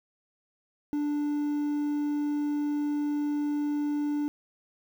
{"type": "tone with quantisation", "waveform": "triangle", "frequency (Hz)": 293.7, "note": "D4", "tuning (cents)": 0, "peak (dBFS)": -24, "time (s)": [0.93, 4.28], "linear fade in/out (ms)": 0, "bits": 9, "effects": []}